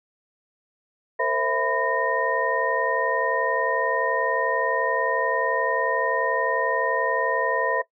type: tone cluster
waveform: sine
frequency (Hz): 457.6 / 529 / 658 / 999 / 1845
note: A#4 / C5 / E5 / B5 / A#6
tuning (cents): -32 / +19 / -3 / +20 / -18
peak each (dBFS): -27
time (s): 1.19-7.82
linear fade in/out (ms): 10
effects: noise-tail reverb RT60 0.1 s tail -17 dB re dry